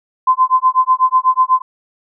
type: tone with tremolo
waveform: sine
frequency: 1030 Hz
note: C6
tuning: 28 cents flat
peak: -6 dBFS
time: 0.27-1.62 s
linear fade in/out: 5 ms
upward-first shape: sine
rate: 8.1 Hz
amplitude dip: 100%
effects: none